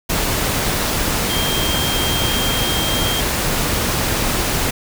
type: tone in noise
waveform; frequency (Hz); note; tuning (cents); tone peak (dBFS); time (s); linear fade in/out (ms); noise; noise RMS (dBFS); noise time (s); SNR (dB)
sine; 3200; G7; +35; -22; 1.29-3.21; 10; pink; -19; 0.09-4.71; -6
effects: none